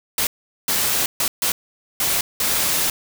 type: noise bursts at uneven times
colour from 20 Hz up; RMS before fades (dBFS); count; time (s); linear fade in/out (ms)
white; -20; 6; 0.18-0.27 / 0.68-1.06 / 1.2-1.28 / 1.42-1.52 / 2-2.21 / 2.4-2.9; 2
effects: none